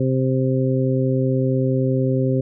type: harmonic tone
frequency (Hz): 130.81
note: C3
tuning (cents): 0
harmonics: 1 / 2 / 3 / 4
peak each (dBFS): -19 / -22 / -24 / -25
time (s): 0-2.41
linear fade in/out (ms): 5
effects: none